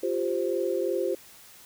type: chord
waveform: sine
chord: F suspended second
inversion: none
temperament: equal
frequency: 349.2 / 392 / 523.3 Hz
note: F4 / G4 / C5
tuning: 0 / 0 / 0 cents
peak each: -29 dBFS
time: 0.03-1.15 s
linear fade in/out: 5 ms
effects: white hiss -51 dBFS RMS until 1.65 s